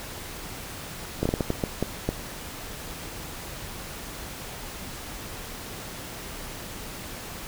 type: slowing click train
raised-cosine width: 2 ms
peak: -10 dBFS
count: 9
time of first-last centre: 1.23-2.09 s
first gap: 25 ms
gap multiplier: 1.4
effects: pink hiss -38 dBFS RMS until 7.47 s

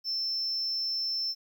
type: tone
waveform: triangle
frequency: 5330 Hz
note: E8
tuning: 18 cents sharp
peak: -26 dBFS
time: 0.04-1.35 s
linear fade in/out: 50 ms
effects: tanh soft clip ceiling -25 dBFS + 11-bit

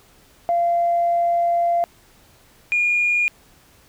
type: tone pair in turn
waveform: sine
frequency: 689 / 2428 Hz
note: F5 / D#7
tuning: -24 / -43 cents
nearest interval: octave + minor seventh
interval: 2181 cents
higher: second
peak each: -15 dBFS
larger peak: neither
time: 0.49-1.84 / 2.72-3.28 s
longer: first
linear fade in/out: 0 ms
effects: tanh soft clip ceiling -11 dBFS + pink hiss -53 dBFS RMS until 3.88 s

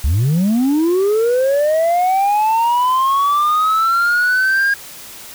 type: linear sweep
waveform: sine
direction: up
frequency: 60.6 to 1631 Hz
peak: -9 dBFS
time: 0.04-4.74 s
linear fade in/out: 5 ms
effects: tanh soft clip ceiling -11 dBFS + white hiss -35 dBFS RMS until 5.34 s

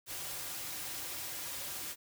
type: noise with comb filter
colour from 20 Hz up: white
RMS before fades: -41 dBFS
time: 0.06-1.96 s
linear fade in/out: 50 ms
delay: 4.6 ms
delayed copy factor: -0.55
effects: none

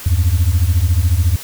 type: beating tone pair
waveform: sine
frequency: 79.1 / 93.1 Hz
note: D#2 / F#2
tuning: +29 / +11 cents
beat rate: 14 Hz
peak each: -12 dBFS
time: 0.06-1.36 s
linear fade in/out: 5 ms
effects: tanh soft clip ceiling -7 dBFS + white hiss -32 dBFS RMS until 1.43 s

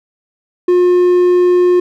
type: tone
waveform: triangle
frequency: 357.7 Hz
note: F4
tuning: 41 cents sharp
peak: -5 dBFS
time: 0.68-1.8 s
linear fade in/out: 5 ms
effects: none

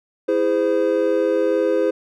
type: chord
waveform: triangle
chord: E augmented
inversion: none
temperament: just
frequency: 329.6 / 412 / 515 Hz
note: E4 / G#4 / B#4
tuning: 0 / -14 / -28 cents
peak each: -20 / -19 / -17 dBFS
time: 0.28-1.91 s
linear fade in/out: 10 ms
effects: none

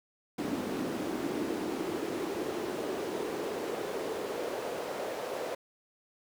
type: noise with high-pass filter sweep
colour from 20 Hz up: brown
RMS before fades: -35 dBFS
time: 0.38-5.55 s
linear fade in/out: 5 ms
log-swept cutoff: 280 to 520 Hz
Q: 2.9
effects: none

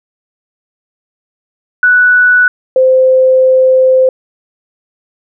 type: tone pair in turn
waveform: sine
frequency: 1480 / 518.7 Hz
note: F#6 / C5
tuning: 0 / -15 cents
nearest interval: octave + tritone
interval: 1815 cents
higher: first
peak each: -4 dBFS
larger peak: neither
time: 1.83-2.48 / 2.76-4.09 s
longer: second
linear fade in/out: 2 ms
effects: none

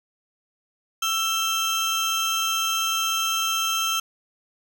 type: tone pair together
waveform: 30% pulse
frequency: 1328 / 3159 Hz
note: E6 / G7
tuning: +12 / +13 cents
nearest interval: octave + minor third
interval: 1501 cents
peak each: -22 dBFS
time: 1.02-4 s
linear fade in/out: 5 ms
effects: none

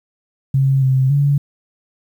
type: tone with pitch steps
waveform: sine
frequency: 135.3 / 131.7 / 142.3 Hz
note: C#3 / C3 / C#3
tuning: -42 / +12 / +46 cents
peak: -11 dBFS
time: 0.54-1.38 s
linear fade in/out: 5 ms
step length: 280 ms
effects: 8-bit

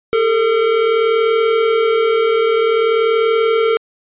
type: tone pair together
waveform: square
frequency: 411.8 / 452.3 Hz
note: G#4 / A4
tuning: -15 / +48 cents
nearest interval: major second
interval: 163 cents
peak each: -21 / -13 dBFS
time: 0.13-3.77 s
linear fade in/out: 0 ms
effects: resampled to 8000 Hz

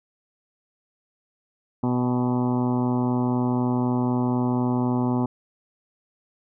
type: harmonic tone with a mistuned harmonic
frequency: 124 Hz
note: B2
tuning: 7 cents sharp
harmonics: 1 / 2 / 3 / 4 / 5 / 6 / 7 / 8 / 9 / 10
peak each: -26 / -22 / -31 / -38 / -37 / -36 / -34 / -37 / -41 / -47 dBFS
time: 1.83-5.26 s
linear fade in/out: 5 ms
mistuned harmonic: 6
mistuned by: +44 cents
effects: none

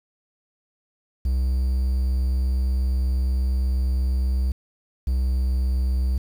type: tone pair in turn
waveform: triangle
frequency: 64.2 / 63.96 Hz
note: C2 / C2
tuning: -32 / -39 cents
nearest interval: unison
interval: 7 cents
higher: first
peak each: -17 dBFS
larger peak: neither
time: 1.25-4.52 / 5.07-6.18 s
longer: first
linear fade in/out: 5 ms
effects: 8-bit

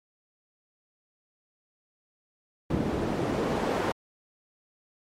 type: noise with band-pass filter sweep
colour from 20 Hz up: pink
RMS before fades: -28 dBFS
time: 2.7-3.92 s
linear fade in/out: 5 ms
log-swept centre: 220 to 600 Hz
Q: 0.86
effects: MP3 64 kbps

